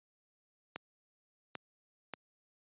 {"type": "clicks", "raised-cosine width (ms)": 0.3, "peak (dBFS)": -23, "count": 3, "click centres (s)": [0.76, 1.553, 2.137], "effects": ["high-pass 150 Hz 12 dB/octave", "resampled to 8000 Hz"]}